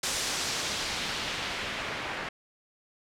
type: noise with low-pass filter sweep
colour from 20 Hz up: white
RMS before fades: -33 dBFS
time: 0.03-2.29 s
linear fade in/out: 5 ms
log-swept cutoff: 7400 to 2000 Hz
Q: 1
effects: none